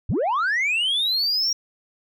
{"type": "linear sweep", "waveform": "sine", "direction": "up", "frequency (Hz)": [55, 5660], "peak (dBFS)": -17, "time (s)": [0.09, 1.53], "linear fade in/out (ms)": 5, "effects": ["tanh soft clip ceiling -18 dBFS"]}